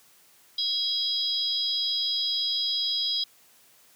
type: tone cluster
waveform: sine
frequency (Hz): 3284 / 3922 / 4961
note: G#7 / B7 / D#8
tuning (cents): -20 / -13 / -6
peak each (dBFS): -29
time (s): 0.58-3.24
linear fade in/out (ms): 5
effects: white hiss -58 dBFS RMS until 3.95 s + high-pass 100 Hz 12 dB/octave